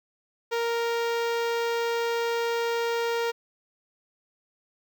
sawtooth tone with notch filter, 466.2 Hz, A#4, in tune, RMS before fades -27 dBFS, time 0.51-3.32 s, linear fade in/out 20 ms, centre 10000 Hz, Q 0.57, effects none

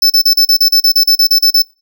square tone bursts, 5274 Hz, E8, in tune, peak -6 dBFS, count 14, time 0.02-1.621 s, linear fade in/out 5 ms, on 80 ms, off 37 ms, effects noise-tail reverb RT60 0.3 s tail -22 dB re dry

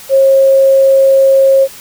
sine tone, 540 Hz, C#5, 45 cents flat, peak -4 dBFS, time 0.09-1.68 s, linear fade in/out 50 ms, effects white hiss -33 dBFS RMS until 1.8 s

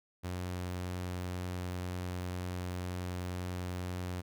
sawtooth tone, 90.2 Hz, F#2, 44 cents flat, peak -32 dBFS, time 0.23-4.22 s, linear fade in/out 20 ms, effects none

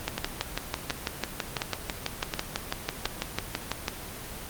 two click trains, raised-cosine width 0.2 ms, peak -9 / -10 dBFS, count 24 / 5, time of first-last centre 0.08-3.882 / 0.18-3.058 s, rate 6.05 / 1.39 Hz, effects pink hiss -39 dBFS RMS until 4.49 s + Opus 24 kbps

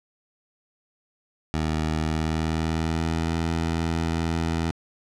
15% pulse tone with pitch glide, 78.4 to 82.35 Hz, D#2 to E2, +14 to -1 cents, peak -17 dBFS, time 1.54-4.71 s, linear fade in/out 0 ms, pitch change +85 cents, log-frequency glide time 1.98-3.35 s, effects low-pass 7000 Hz 12 dB/octave

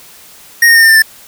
square tone with pitch steps, 1864.7 / 1845.4 / 1826.3 / 1807.4 / 1788.7 / 1770.2 Hz, A#6 / A#6 / A#6 / A6 / A6 / A6, 0 / -18 / -36 / +46 / +28 / +10 cents, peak -4 dBFS, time 0.62-1.022 s, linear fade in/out 5 ms, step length 67 ms, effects white hiss -38 dBFS RMS until 1.27 s

